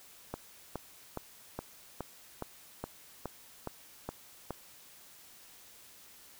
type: click train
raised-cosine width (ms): 1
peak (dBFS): -22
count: 11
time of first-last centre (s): 0.34-4.507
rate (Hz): 2.4
effects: white hiss -56 dBFS RMS until 6.39 s